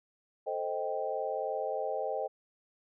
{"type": "chord", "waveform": "sine", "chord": "A half-diminished seventh", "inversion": "none", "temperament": "equal", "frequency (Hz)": [440, 523.3, 622.3, 784], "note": ["A4", "C5", "Eb5", "G5"], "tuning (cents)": [0, 0, 0, 0], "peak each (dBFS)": [-38, -36, -36, -37], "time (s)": [0.46, 2.28], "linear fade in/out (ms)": 20, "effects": []}